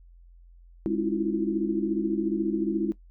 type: tone cluster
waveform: sine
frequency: 205.6 / 271.5 / 320.8 / 335 / 357.6 Hz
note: G#3 / C#4 / E4 / E4 / F4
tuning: -17 / -36 / -47 / +28 / +41 cents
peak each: -30 / -34 / -28 / -29 / -33 dBFS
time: 0.86-2.92 s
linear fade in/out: 0 ms
effects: noise-tail reverb RT60 0.1 s tail -17 dB re dry + added 43 Hz sine -49 dBFS peak until 3.1 s